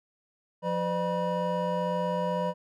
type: tone cluster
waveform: triangle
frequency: 176 / 506 / 602 / 968 Hz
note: F3 / B4 / D5 / B5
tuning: +14 / +42 / +43 / -35 cents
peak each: -30 dBFS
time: 0.62-2.54 s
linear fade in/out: 50 ms
effects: none